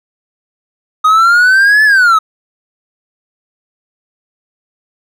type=exponential two-way sweep; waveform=triangle; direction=up then down; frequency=1244.5 to 1749 to 1262 Hz; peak=-3 dBFS; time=1.04-2.19 s; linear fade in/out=10 ms; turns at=1.84 s; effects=none